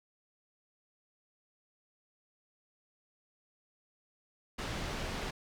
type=low-pass noise; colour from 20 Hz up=pink; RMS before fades=-38 dBFS; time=4.58-5.31 s; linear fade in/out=10 ms; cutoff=5000 Hz; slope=12 dB/octave; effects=none